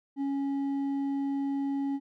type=tone with hard clipping; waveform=sine; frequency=277.2 Hz; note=C#4; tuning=in tune; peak=-29 dBFS; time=0.16-2 s; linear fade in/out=50 ms; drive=4 dB; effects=none